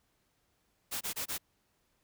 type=noise bursts; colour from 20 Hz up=white; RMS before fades=-36 dBFS; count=4; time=0.91-1.382 s; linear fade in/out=20 ms; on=100 ms; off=24 ms; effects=pink hiss -75 dBFS RMS until 2.03 s